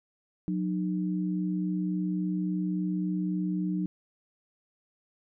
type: tone pair together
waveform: sine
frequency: 182.14 / 305.7 Hz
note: F#3 / D#4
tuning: -27 / -30 cents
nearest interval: major sixth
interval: 897 cents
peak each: -28 / -32 dBFS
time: 0.48-3.86 s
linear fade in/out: 0 ms
effects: none